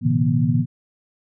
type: tone cluster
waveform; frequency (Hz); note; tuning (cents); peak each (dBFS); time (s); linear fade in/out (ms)
sine; 113.4 / 127.7 / 146.4 / 166.6 / 240.1; A#2 / C3 / D3 / E3 / B3; -47 / -42 / -5 / +19 / -49; -22; 0.01-0.66; 50
effects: none